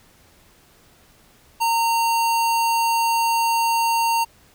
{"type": "tone", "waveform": "square", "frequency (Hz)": 920, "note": "A#5", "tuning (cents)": -23, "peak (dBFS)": -18, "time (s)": [1.6, 4.25], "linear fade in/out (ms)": 20, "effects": ["pink hiss -54 dBFS RMS until 4.54 s"]}